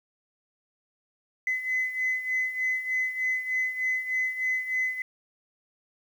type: beating tone pair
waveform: sine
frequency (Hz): 2026 / 2029.3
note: B6 / B6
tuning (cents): +44 / +46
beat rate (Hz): 3.3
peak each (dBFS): -26 / -31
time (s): 1.47-5.02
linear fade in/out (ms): 2
effects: tanh soft clip ceiling -19 dBFS + 9-bit